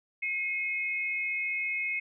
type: tone pair together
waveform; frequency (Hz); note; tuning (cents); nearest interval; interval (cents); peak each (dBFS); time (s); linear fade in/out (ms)
sine; 2163 / 2528; C#7 / D#7; -43 / +27; minor third; 270; -30 / -34; 0.22-2; 10
effects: none